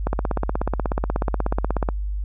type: click train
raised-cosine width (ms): 1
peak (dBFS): -8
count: 31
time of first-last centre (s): 0.07-1.888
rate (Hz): 16.5
effects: added 50 Hz sine -23 dBFS peak until 2.24 s